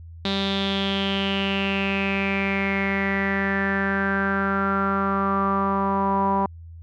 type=tone with low-pass filter sweep; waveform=sawtooth; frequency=196 Hz; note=G3; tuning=in tune; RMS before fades=-23 dBFS; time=0.25-6.46 s; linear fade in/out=2 ms; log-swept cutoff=3800 to 940 Hz; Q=7.7; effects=added 83 Hz sine -38 dBFS peak until 6.82 s